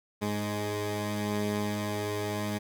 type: tone pair together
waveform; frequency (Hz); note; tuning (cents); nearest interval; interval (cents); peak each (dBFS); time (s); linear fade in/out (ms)
15% pulse; 103.83 / 208.4; G#2 / G#3; 0 / +6; octave; 1206; -26; 0.21-2.59; 20
effects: none